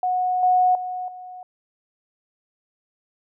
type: tone with level steps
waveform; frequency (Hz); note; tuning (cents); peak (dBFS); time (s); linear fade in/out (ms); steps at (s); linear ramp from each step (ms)
sine; 732; F#5; -19; -19 / -14 / -26 / -35; 0.03-1.43; 2; 0.43 / 0.75 / 1.08; 2
effects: none